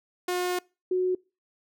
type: tone pair in turn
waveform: sawtooth / sine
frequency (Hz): 359.6 / 367.4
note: F#4 / F#4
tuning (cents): -49 / -12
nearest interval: unison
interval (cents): 37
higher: second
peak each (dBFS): -22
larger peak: neither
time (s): 0.28-0.59 / 0.91-1.15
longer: first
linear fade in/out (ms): 5
effects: noise-tail reverb RT60 0.3 s tail -25 dB re dry